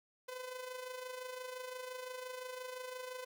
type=tone with amplitude modulation; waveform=sawtooth; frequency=507 Hz; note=B4; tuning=45 cents sharp; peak=-37 dBFS; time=0.28-3.25 s; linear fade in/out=10 ms; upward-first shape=sine; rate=25.8 Hz; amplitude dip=55%; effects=none